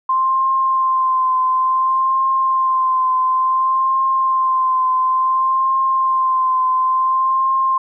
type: tone with vibrato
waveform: sine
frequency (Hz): 1046.5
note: C6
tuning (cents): 0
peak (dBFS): -13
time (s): 0.09-7.78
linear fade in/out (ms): 5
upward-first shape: triangle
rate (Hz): 0.57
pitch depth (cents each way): 26
effects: none